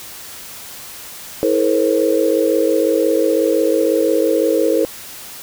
sine tone cluster, 324.6 / 431 / 476.8 / 533 Hz, E4 / A4 / A#4 / C5, -27 / -36 / +39 / +32 cents, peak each -18 dBFS, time 1.43-4.85 s, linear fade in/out 0 ms, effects white hiss -34 dBFS RMS until 5.42 s

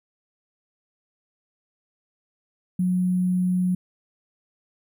sine tone with sample-and-hold, 181.8 Hz, F#3, 30 cents flat, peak -19 dBFS, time 2.79-3.75 s, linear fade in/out 5 ms, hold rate 11025 Hz, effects none

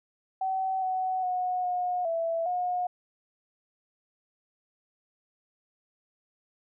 sine tone with pitch steps, 761 / 748 / 730 / 721 / 663 / 720 Hz, F#5 / F#5 / F#5 / F#5 / E5 / F#5, +48 / +19 / -24 / -45 / +10 / -47 cents, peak -26 dBFS, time 0.41-2.87 s, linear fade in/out 5 ms, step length 410 ms, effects none

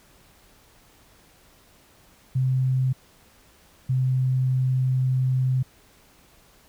sine tone pair in turn, 130 / 129.39 Hz, C3 / C3, -11 / -19 cents, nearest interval unison, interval 8 cents, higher first, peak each -19 dBFS, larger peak neither, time 2.35-2.93 / 3.89-5.63 s, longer second, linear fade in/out 10 ms, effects pink hiss -56 dBFS RMS until 6.68 s

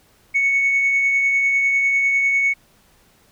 sine tone with tremolo, 2217 Hz, C#7, in tune, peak -12 dBFS, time 0.34-2.54 s, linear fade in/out 20 ms, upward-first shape triangle, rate 10 Hz, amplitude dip 35%, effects tanh soft clip ceiling -11 dBFS + pink hiss -56 dBFS RMS until 3.31 s

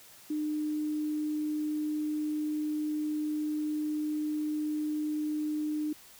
sine tone, 303.2 Hz, D#4, 45 cents flat, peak -29 dBFS, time 0.3-5.93 s, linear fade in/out 5 ms, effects white hiss -54 dBFS RMS until 6.19 s

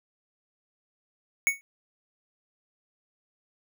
square tone with exponential decay, 2222 Hz, C#7, 4 cents sharp, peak -17 dBFS, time 1.47-1.61 s, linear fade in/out 0 ms, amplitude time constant 29 ms, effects none

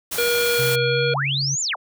white noise, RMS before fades -27 dBFS, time 0.11-0.76 s, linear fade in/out 10 ms
harmonic tone, 476.9 Hz, A#4, 39 cents sharp, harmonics 1 / 3 / 5 / 7 / 9, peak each -20 / -25 / -27 / -28 / -30 dBFS, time 0.18-1.14 s, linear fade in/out 5 ms
sine tone with pitch glide, 130.81 to 138.27 Hz, C3 to C#3, 0 to -4 cents, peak -24 dBFS, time 0.58-1.56 s, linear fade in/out 20 ms, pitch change +96 cents, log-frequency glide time 0.84-1.06 s
sine linear two-way sweep, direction up then down, 415.3 to 7310 to 415.3 Hz, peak -21 dBFS, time 1.13-1.76 s, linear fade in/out 20 ms, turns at 1.61 s
effects none

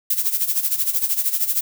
violet noise with tremolo, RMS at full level -18 dBFS, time 0.1-1.61 s, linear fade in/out 5 ms, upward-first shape sine, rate 13 Hz, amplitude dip 75%, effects none

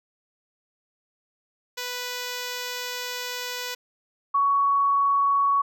5% pulse / sine tone pair in turn, 493.9 / 1119.1 Hz, B4 / C#6, 0 / +16 cents, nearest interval octave + major second, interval 1416 cents, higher second, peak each -18 dBFS, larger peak neither, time 1.77-3.75 / 4.34-5.62 s, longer first, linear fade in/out 10 ms, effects none

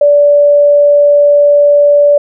sine tone, 580 Hz, D5, 22 cents flat, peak -3 dBFS, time 0.01-2.18 s, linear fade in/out 5 ms, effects none

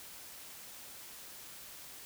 silence, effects white hiss -50 dBFS RMS until 2.05 s

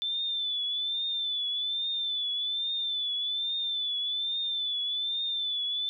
sine tone with vibrato, 3520 Hz, A7, in tune, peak -28 dBFS, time 0.02-5.89 s, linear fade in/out 0 ms, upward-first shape triangle, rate 1.2 Hz, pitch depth 72 cents each way, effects none

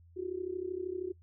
sine tone with amplitude modulation, 366 Hz, F#4, 19 cents flat, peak -30 dBFS, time 0.16-1.13 s, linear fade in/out 20 ms, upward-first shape sine, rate 32.9 Hz, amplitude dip 80%, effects noise-tail reverb RT60 0.1 s tail -19 dB re dry + added 85 Hz sine -56 dBFS peak until 1.22 s

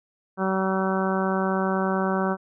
harmonic tone, 190.3 Hz, F#3, 49 cents sharp, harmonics 1 / 2 / 3 / 4 / 5 / 6 / 7 / 8, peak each -25 / -28 / -30 / -31 / -32 / -33 / -33 / -34 dBFS, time 0.37-2.37 s, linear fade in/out 50 ms, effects none

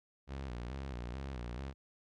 sawtooth tone with vibrato, 63.7 Hz, C2, 46 cents flat, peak -36 dBFS, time 0.27-1.74 s, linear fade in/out 50 ms, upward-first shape square, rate 2.3 Hz, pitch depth 110 cents each way, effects low-pass 5000 Hz 12 dB/octave

